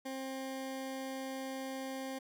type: tone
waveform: 20% pulse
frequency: 265.3 Hz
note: C4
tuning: 24 cents sharp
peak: -34 dBFS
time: 0.05-2.19 s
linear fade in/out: 10 ms
effects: none

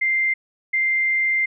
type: tone pair in turn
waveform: sine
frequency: 2093 / 2093 Hz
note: C7 / C7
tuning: 0 / 0 cents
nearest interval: unison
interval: 0 cents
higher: neither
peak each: -17 dBFS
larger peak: neither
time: 0.01-0.34 / 0.73-1.46 s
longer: second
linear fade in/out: 10 ms
effects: none

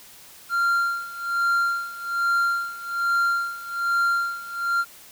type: tone with tremolo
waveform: triangle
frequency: 1386 Hz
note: F6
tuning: 14 cents flat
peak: -16 dBFS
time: 0.49-4.85 s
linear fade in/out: 50 ms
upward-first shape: sine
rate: 1.2 Hz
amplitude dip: 85%
effects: white hiss -47 dBFS RMS until 5.11 s

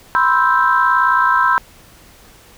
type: chord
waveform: sine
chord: C major seventh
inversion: third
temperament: equal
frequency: 987.8 / 1046.5 / 1318.5 / 1568 Hz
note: B5 / C6 / E6 / G6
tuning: 0 / 0 / 0 / 0 cents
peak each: -16 dBFS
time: 0.15-1.58 s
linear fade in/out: 0 ms
effects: tanh soft clip ceiling -1 dBFS + pink hiss -45 dBFS RMS until 2.57 s

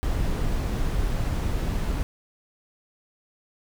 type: noise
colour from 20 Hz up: brown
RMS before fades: -25 dBFS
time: 0.03-2.03 s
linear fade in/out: 0 ms
effects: none

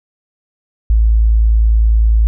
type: tone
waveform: sine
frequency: 55 Hz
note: A1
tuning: in tune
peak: -7 dBFS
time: 0.9-2.27 s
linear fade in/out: 0 ms
effects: none

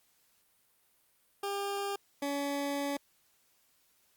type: tone pair in turn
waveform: 20% pulse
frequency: 400.2 / 282.9 Hz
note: G4 / C#4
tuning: +36 / +35 cents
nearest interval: tritone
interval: 601 cents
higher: first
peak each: -28 / -27 dBFS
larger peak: second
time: 1.43-1.96 / 2.22-2.97 s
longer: second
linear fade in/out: 5 ms
effects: white hiss -70 dBFS RMS until 4.16 s + Opus 48 kbps

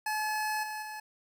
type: tone with level steps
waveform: 25% pulse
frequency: 857 Hz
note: A5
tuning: 46 cents flat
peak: -26 / -32 / -35 dBFS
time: 0.06-1 s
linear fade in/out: 5 ms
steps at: 0.63 / 0.82 s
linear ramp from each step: 5 ms
effects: 11-bit

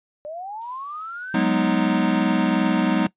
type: linear sweep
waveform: sine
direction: up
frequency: 581 to 1653 Hz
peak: -30 dBFS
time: 0.25-1.43 s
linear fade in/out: 0 ms
type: noise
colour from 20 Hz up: violet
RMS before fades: -43 dBFS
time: 0.61-2.04 s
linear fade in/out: 2 ms
type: chord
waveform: square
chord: G# minor seventh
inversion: third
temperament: equal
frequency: 185 / 207.7 / 246.9 / 311.1 Hz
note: F#3 / G#3 / B3 / D#4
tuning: 0 / 0 / 0 / 0 cents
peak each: -24 dBFS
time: 1.34-3.07 s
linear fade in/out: 5 ms
effects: noise-tail reverb RT60 0.1 s tail -20 dB re dry + resampled to 8000 Hz

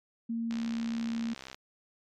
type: tone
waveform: sine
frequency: 230 Hz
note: A#3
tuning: 23 cents flat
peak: -30 dBFS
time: 0.29-1.34 s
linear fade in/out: 10 ms
type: click train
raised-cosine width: 0.2 ms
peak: -25 dBFS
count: 69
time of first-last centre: 0.51-1.545 s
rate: 65.7 Hz
effects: MP3 96 kbps

